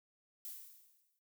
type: noise with exponential decay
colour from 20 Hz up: violet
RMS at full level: -44 dBFS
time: 0.45-1.19 s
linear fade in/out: 0 ms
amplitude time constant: 160 ms
effects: noise-tail reverb RT60 0.1 s tail -18 dB re dry